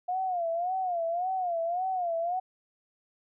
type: tone with vibrato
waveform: sine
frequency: 709 Hz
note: F5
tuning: 26 cents sharp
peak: -27 dBFS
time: 0.08-2.4 s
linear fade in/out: 10 ms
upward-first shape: sine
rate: 1.8 Hz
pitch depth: 120 cents each way
effects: none